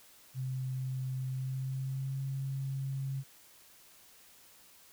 sine tone with pitch glide, 130.2 to 135.26 Hz, C3 to C#3, -8 to -42 cents, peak -33 dBFS, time 0.34-3.24 s, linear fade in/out 50 ms, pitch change +66 cents, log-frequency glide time 1.29-2.24 s, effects white hiss -59 dBFS RMS until 4.92 s

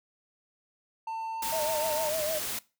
triangle tone with pitch glide, 896 to 906.9 Hz, A5 to A#5, +31 to -48 cents, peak -30 dBFS, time 1.07-2.09 s, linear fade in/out 5 ms, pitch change +21 cents, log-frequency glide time 1.33-1.51 s
white noise, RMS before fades -34 dBFS, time 1.42-2.59 s, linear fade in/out 5 ms
sine tone with vibrato, 622.3 Hz, D#5, in tune, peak -29 dBFS, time 1.52-2.39 s, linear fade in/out 10 ms, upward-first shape triangle, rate 6.6 Hz, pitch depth 91 cents each way
effects noise-tail reverb RT60 0.3 s tail -21 dB re dry

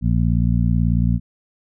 harmonic tone, 58.27 Hz, A#1, in tune, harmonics 1 / 2 / 3 / 4, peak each -19 / -19 / -20 / -24 dBFS, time 0.01-1.2 s, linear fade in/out 50 ms, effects none

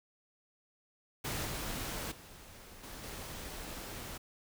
pink noise with level steps, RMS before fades -37 / -39 / -53 / -47 / -44 dBFS, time 1.24-4.18 s, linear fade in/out 10 ms, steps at 1.45 / 2.11 / 2.83 / 3.03 s, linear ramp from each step 10 ms, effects none

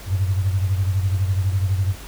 sine beating tone pair, 94 / 106 Hz, F#2 / G#2, +28 / +36 cents, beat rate 12 Hz, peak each -18 / -25 dBFS, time 0.06-1.96 s, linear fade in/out 50 ms, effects added 50 Hz sine -40 dBFS peak until 2.07 s + pink hiss -40 dBFS RMS until 2.07 s

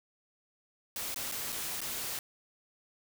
white noise with dropouts, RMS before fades -37 dBFS, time 0.96-2.19 s, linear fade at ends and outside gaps 1 ms, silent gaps 1.144-1.16 / 1.315-1.321 / 1.521-1.525 / 1.806-1.815 s, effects none

